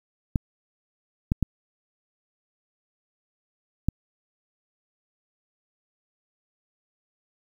clicks, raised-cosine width 5 ms, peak -9 dBFS, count 4, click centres 0.358 / 1.319 / 1.427 / 3.886 s, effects 8-bit

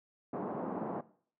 pink band-pass noise, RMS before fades -38 dBFS, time 0.33-1.01 s, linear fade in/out 5 ms, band 180 to 1000 Hz, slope 24 dB/octave, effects noise-tail reverb RT60 0.5 s tail -18 dB re dry

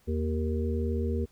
harmonic tone with a mistuned harmonic, 77.78 Hz, D#2, in tune, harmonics 1 / 3 / 5 / 6, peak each -28 / -33 / -35 / -36 dBFS, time 0.07-1.26 s, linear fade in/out 20 ms, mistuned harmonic 1, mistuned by +57 cents, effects pink hiss -64 dBFS RMS until 1.31 s

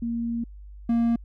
sine / triangle tone pair in turn, 233.1 / 233.1 Hz, A#3 / A#3, 0 / 0 cents, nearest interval unison, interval 0 cents, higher neither, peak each -25 / -17 dBFS, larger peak second, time 0.02-0.44 / 0.89-1.16 s, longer first, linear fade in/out 5 ms, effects added 50 Hz sine -40 dBFS peak until 1.24 s

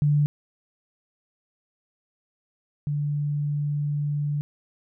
sine tone pair in turn, 146.9 / 146.31 Hz, D3 / D3, +1 / -6 cents, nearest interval unison, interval 7 cents, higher first, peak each -17 / -23 dBFS, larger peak first, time 0.02-0.26 / 2.87-4.41 s, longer second, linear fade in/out 0 ms, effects none

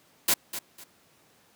white noise with echo, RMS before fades -22 dBFS, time 0.28-0.34 s, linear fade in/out 5 ms, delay 250 ms, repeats 2, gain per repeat -12 dB, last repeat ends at 0.84 s, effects pink hiss -61 dBFS RMS until 1.55 s + high-pass 150 Hz 12 dB/octave

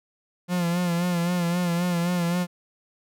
45% pulse tone with vibrato, 174.4 Hz, F3, 2 cents flat, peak -22 dBFS, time 0.48-2.47 s, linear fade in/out 50 ms, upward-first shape sine, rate 3.8 Hz, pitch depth 50 cents each way, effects none

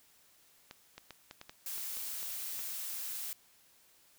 clicks, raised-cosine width 0.2 ms, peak -29 dBFS, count 10, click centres 0.711 / 0.98 / 1.107 / 1.311 / 1.414 / 1.495 / 1.78 / 1.97 / 2.229 / 2.592 s
blue noise, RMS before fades -40 dBFS, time 1.66-3.33 s, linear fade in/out 2 ms
effects white hiss -65 dBFS RMS until 4.18 s

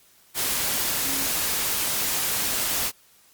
sine tone in noise, 270.9 Hz, C#4, 40 cents flat, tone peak -35 dBFS, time 1.02-1.28 s, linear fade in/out 50 ms, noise white, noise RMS -25 dBFS, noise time 0.34-2.92 s, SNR -13 dB, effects white hiss -57 dBFS RMS until 3.33 s + Opus 48 kbps

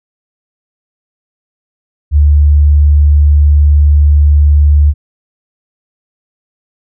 sine tone, 73.42 Hz, D2, in tune, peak -3 dBFS, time 2.11-4.94 s, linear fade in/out 50 ms, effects none

